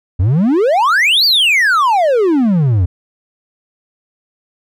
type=exponential two-way sweep; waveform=triangle; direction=up then down; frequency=82.41 to 4770 to 82.41 Hz; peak=-7 dBFS; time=0.19-2.86 s; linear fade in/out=10 ms; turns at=1.25 s; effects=none